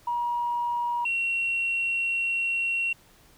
sine tone pair in turn, 956 / 2734 Hz, A#5 / F7, +43 / -37 cents, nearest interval octave + tritone, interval 1820 cents, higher second, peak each -24 / -23 dBFS, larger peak second, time 0.07-1.05 / 1.05-2.93 s, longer second, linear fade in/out 5 ms, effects tanh soft clip ceiling -19 dBFS + pink hiss -57 dBFS RMS until 3.37 s

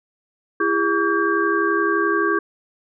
sine tone cluster, 335.3 / 406.9 / 1139 / 1594 Hz, E4 / G#4 / C#6 / G6, +30 / -35 / +47 / +28 cents, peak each -22 dBFS, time 0.6-2.39 s, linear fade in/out 5 ms, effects none

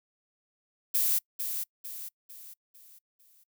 violet noise with echo, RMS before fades -26 dBFS, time 0.94-1.19 s, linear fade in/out 10 ms, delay 450 ms, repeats 5, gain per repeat -7 dB, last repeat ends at 3.44 s, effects noise-tail reverb RT60 0.1 s tail -26 dB re dry

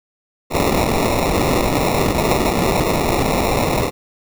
white noise with sample-and-hold, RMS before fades -17 dBFS, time 0.5-3.91 s, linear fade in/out 50 ms, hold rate 1575 Hz, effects none

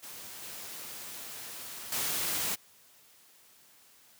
white noise with level steps, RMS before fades -45 / -43 / -32 dBFS, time 0.02-2.56 s, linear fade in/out 20 ms, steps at 0.42 / 1.92 s, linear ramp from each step 2 ms, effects white hiss -60 dBFS RMS until 4.19 s + high-pass 80 Hz 12 dB/octave

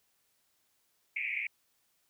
pink band-pass noise, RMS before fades -35 dBFS, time 1.16-1.47 s, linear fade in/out 5 ms, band 2100 to 2500 Hz, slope 96 dB/octave, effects white hiss -74 dBFS RMS until 2.09 s

